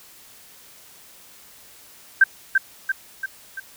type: tone with echo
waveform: sine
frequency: 1568 Hz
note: G6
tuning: in tune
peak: -8 dBFS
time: 2.21-2.24 s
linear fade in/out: 5 ms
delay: 340 ms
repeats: 4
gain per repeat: -5 dB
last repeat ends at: 3.6 s
effects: white hiss -48 dBFS RMS until 3.76 s